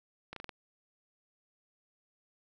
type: slowing click train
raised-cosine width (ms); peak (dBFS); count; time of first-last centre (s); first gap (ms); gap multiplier
0.3; -26; 5; 0.33-0.492; 33; 1.14
effects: none